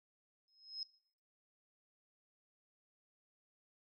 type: tone with exponential growth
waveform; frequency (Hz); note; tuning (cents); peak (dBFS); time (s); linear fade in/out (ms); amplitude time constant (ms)
sine; 5140; E8; -45; -37; 0.48-0.83; 1; 76
effects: noise-tail reverb RT60 0.6 s tail -21 dB re dry